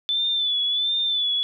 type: tone with vibrato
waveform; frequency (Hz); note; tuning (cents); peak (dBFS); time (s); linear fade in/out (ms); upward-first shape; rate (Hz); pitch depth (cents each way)
sine; 3495; A7; -12; -20; 0.09-1.43; 0; sine; 1.4; 58
effects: none